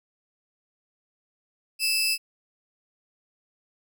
sawtooth tone pair together, 2637 / 4978 Hz, E7 / D#8, 0 / 0 cents, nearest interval major seventh, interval 1100 cents, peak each -22 dBFS, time 1.79-2.18 s, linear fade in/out 50 ms, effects none

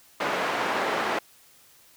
white band-pass noise, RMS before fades -27 dBFS, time 0.2-1.19 s, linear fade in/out 5 ms, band 290 to 1400 Hz, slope 12 dB/octave, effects white hiss -56 dBFS RMS until 1.96 s

